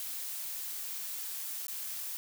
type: noise with dropouts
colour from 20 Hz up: blue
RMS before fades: -39 dBFS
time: 0-2.17 s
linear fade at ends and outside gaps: 0 ms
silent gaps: 1.668-1.682 s
effects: none